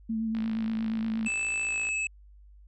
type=tone with vibrato; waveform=sine; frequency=222.6 Hz; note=A3; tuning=20 cents sharp; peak=-27 dBFS; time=0.09-1.28 s; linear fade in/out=10 ms; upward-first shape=sine; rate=8.5 Hz; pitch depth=24 cents each way
type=click train; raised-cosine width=0.3 ms; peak=-27 dBFS; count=85; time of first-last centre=0.35-1.888 s; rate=54.6 Hz
type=tone with pitch glide; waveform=square; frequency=2628 to 2601 Hz; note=E7 to E7; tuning=-6 to -24 cents; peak=-28 dBFS; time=1.26-2.07 s; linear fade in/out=2 ms; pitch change=-18 cents; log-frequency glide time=1.64-1.78 s
effects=added 50 Hz sine -50 dBFS peak until 2.67 s + resampled to 22050 Hz